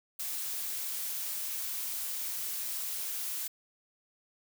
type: noise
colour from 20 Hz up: blue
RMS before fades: -36 dBFS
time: 0.19-3.48 s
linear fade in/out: 10 ms
effects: none